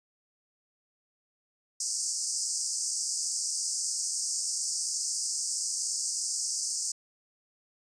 white band-pass noise, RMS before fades -32 dBFS, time 1.8-6.92 s, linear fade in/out 5 ms, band 4800 to 9000 Hz, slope 96 dB/octave, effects resampled to 22050 Hz

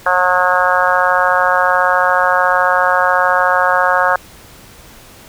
harmonic tone, 181.4 Hz, F#3, 34 cents flat, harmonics 3 / 4 / 5 / 6 / 7 / 8 / 9, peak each -18 / -18 / -18 / -18 / -18 / -18 / -18 dBFS, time 0.06-4.16 s, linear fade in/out 2 ms, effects pink hiss -40 dBFS RMS until 5.28 s

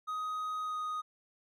triangle tone with pitch glide, 1254 to 1244.6 Hz, D#6 to D#6, +13 to 0 cents, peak -32 dBFS, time 0.07-1.02 s, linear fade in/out 20 ms, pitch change -13 cents, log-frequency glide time 0.62-0.77 s, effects none

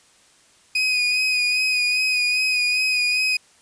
30% pulse tone with vibrato, 2491 Hz, D#7, 1 cent sharp, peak -15 dBFS, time 0.75-3.37 s, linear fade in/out 5 ms, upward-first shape sine, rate 2.5 Hz, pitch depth 28 cents each way, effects white hiss -55 dBFS RMS until 3.61 s + resampled to 22050 Hz

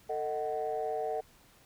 sine chord, D# diminished, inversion second, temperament just, 448 / 622.3 / 746.7 Hz, A4 / D#5 / F#5, +31 / 0 / +16 cents, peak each -34 / -36 / -34 dBFS, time 0.09-1.21 s, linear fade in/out 10 ms, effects tanh soft clip ceiling -24 dBFS + pink hiss -61 dBFS RMS until 1.65 s

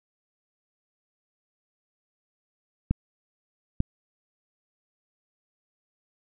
clicks, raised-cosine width 5 ms, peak -10 dBFS, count 2, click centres 2.91 / 3.804 s, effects none

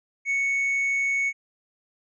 triangle tone, 2217 Hz, C#7, in tune, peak -20 dBFS, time 0.25-1.33 s, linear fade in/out 50 ms, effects resampled to 16000 Hz

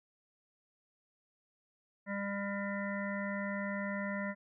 harmonic tone, 200 Hz, G3, 35 cents sharp, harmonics 1 / 3 / 5 / 7 / 9 / 10, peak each -37 / -41 / -46 / -46 / -43 / -45 dBFS, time 2.06-4.35 s, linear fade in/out 50 ms, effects none

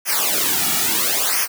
white noise with flanger, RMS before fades -19 dBFS, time 0.05-1.48 s, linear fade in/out 50 ms, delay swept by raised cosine 0.25 to 1.95 ms, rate 0.74 Hz, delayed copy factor -1, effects none

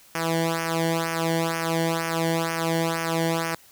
sawtooth tone with flanger, 164.81 Hz, E3, in tune, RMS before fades -25 dBFS, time 0.15-3.55 s, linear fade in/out 2 ms, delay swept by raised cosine 0.25 to 0.8 ms, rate 2.1 Hz, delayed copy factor -0.9, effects white hiss -53 dBFS RMS until 3.71 s

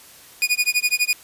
sawtooth tone with tremolo, 2459 Hz, D#7, 21 cents flat, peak -11 dBFS, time 0.42-1.13 s, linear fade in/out 0 ms, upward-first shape sine, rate 12 Hz, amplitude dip 100%, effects white hiss -46 dBFS RMS until 1.23 s + resampled to 32000 Hz

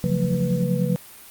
sine tone cluster, 137.1 / 174.3 / 184.5 / 222.9 / 493.8 Hz, C#3 / F3 / F#3 / A3 / B4, -19 / -3 / -5 / +23 / 0 cents, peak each -25 / -23 / -26 / -29 / -28 dBFS, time 0.04-0.96 s, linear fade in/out 0 ms, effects white hiss -44 dBFS RMS until 1.3 s + Opus 48 kbps

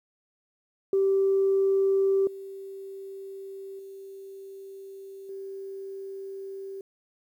sine tone with level steps, 389.3 Hz, G4, 12 cents flat, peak -19 / -37 / -40 / -35 dBFS, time 0.93-6.81 s, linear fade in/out 2 ms, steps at 2.27 / 3.79 / 5.29 s, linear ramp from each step 2 ms, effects tanh soft clip ceiling -15 dBFS + 10-bit

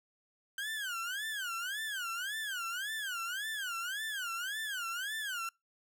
30% pulse tone with vibrato, 1546 Hz, G6, 24 cents flat, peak -33 dBFS, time 0.58-5.49 s, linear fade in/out 2 ms, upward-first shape sine, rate 1.8 Hz, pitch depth 240 cents each way, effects noise-tail reverb RT60 0.2 s tail -24 dB re dry

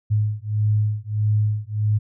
sine beating tone pair, 105.3 / 106.9 Hz, G#2 / A2, +24 / -49 cents, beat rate 1.6 Hz, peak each -21 dBFS, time 0.1-1.99 s, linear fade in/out 20 ms, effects none

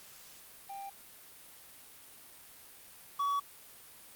triangle tone pair in turn, 791 / 1132.4 Hz, G5 / C#6, +15 / +37 cents, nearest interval tritone, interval 622 cents, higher second, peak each -39 / -27 dBFS, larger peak second, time 0.69-0.9 / 3.19-3.4 s, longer neither, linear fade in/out 10 ms, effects white hiss -54 dBFS RMS until 4.15 s + Opus 48 kbps

